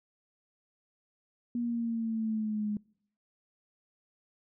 sine exponential sweep, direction down, 240 to 207.7 Hz, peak -29 dBFS, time 1.55-2.77 s, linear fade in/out 2 ms, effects noise-tail reverb RT60 0.7 s tail -26 dB re dry

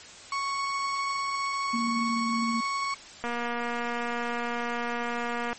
35% pulse tone, 1108.7 Hz, C#6, in tune, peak -26 dBFS, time 0.32-2.94 s, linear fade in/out 2 ms
sine tone with pitch glide, 233.1 to 230.7 Hz, A#3 to A#3, 0 to -18 cents, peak -27 dBFS, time 1.73-2.61 s, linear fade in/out 10 ms, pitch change -18 cents, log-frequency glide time 1.9-2.27 s
click train, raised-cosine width 0.5 ms, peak -17 dBFS, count 546, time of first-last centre 3.24-5.53 s, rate 238 Hz
effects white hiss -46 dBFS RMS until 5.58 s + MP3 32 kbps

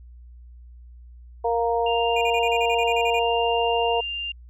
harmonic tone, 233.1 Hz, A#3, in tune, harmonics 2 / 3 / 4, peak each -23 / -24 / -26 dBFS, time 1.44-4.01 s, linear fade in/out 10 ms
sine tone, 2794 Hz, F7, in tune, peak -27 dBFS, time 1.86-4.32 s, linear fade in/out 5 ms
triangle tone bursts, 2443 Hz, D#7, 32 cents flat, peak -24 dBFS, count 12, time 2.16-3.193 s, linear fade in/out 5 ms, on 54 ms, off 35 ms
effects added 60 Hz sine -42 dBFS peak until 4.49 s

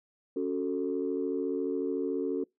sine chord, F# minor, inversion second, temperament just, 277.5 / 370 / 444 Hz, C#4 / F#4 / A4, +2 / 0 / +16 cents, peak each -32 dBFS, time 0.36-2.44 s, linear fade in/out 5 ms, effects noise-tail reverb RT60 0.2 s tail -26 dB re dry + tanh soft clip ceiling -20 dBFS

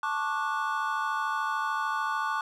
triangle chord, D major seventh, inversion second, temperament just, 881 / 1101.2 / 1174.7 / 1468.3 Hz, A5 / C#6 / D6 / F#6, +2 / -12 / 0 / -14 cents, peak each -31 dBFS, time 0.03-2.41 s, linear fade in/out 2 ms, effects none

